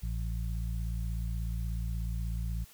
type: harmonic tone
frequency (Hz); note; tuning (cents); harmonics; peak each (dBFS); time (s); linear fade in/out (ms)
56.5; A1; +47; 1 / 2 / 3; -32 / -38 / -42; 0.02-2.65; 20
effects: white hiss -57 dBFS RMS until 2.73 s